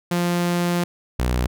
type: tone pair in turn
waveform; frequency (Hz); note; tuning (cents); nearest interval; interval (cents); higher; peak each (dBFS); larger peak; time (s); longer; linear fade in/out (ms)
sawtooth; 174.61 / 61.73; F3 / B1; 0 / 0; octave + tritone; 1800; first; -15; neither; 0.11-0.84 / 1.19-1.47; first; 5
effects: none